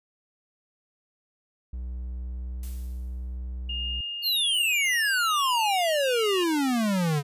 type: tone with pitch glide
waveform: triangle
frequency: 61.74 to 62.24 Hz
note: B1 to B1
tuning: 0 to +14 cents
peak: -29 dBFS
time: 1.73-4.01 s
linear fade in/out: 5 ms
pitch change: +14 cents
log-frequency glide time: 2.16-2.74 s
type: noise with exponential decay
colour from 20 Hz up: blue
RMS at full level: -43 dBFS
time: 2.63-3.37 s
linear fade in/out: 2 ms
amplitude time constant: 160 ms
type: tone with tremolo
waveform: sine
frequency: 2831 Hz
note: F7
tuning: 23 cents sharp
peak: -29 dBFS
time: 3.69-6.44 s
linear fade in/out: 5 ms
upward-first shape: sine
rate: 1.2 Hz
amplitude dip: 30%
type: exponential sweep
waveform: square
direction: down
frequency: 4435 to 138.59 Hz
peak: -23 dBFS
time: 4.22-7.23 s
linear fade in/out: 50 ms
effects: resampled to 32000 Hz